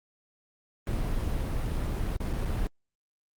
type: noise with dropouts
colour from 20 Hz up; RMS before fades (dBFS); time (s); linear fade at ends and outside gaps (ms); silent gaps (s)
brown; -29; 0.87-2.67; 1; 2.165-2.203 / 2.33-2.335 / 2.451-2.455
effects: Opus 32 kbps